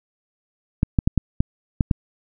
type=clicks; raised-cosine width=5 ms; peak=-4 dBFS; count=7; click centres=0.831 / 0.988 / 1.075 / 1.177 / 1.405 / 1.808 / 1.912 s; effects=none